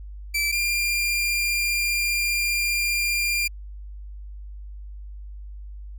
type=tone pair in turn; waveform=sawtooth; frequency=2325 / 2395 Hz; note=D7 / D7; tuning=-18 / +33 cents; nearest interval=minor second; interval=51 cents; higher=second; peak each=-18 dBFS; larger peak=neither; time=0.34-0.52 / 0.52-3.48 s; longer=second; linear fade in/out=10 ms; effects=added 50 Hz sine -35 dBFS peak until 5.98 s